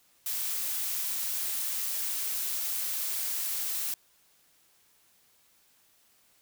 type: noise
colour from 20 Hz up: blue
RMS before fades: -32 dBFS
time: 0.26-3.94 s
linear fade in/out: 2 ms
effects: white hiss -65 dBFS RMS until 6.41 s